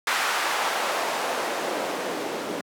white noise with band-pass filter sweep, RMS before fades -27 dBFS, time 0.07-2.61 s, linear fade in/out 2 ms, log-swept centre 1300 to 310 Hz, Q 1.1, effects high-pass 200 Hz 12 dB/octave

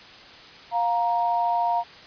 sine tone pair together, 704 / 937 Hz, F5 / A#5, +14 / +9 cents, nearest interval perfect fourth, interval 495 cents, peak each -23 dBFS, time 0.71-1.84 s, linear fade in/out 50 ms, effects white hiss -45 dBFS RMS until 2.06 s + resampled to 11025 Hz

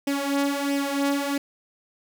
sawtooth tone with flanger, 280.7 Hz, C#4, 22 cents sharp, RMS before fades -25 dBFS, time 0.07-1.38 s, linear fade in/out 5 ms, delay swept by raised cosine 0.36 to 3.56 ms, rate 1.5 Hz, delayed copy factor +0.65, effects none

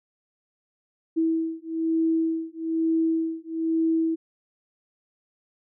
sine beating tone pair, 324.6 / 325.7 Hz, E4 / E4, -27 / -21 cents, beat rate 1.1 Hz, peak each -25 dBFS, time 1.16-4.16 s, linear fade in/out 20 ms, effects none

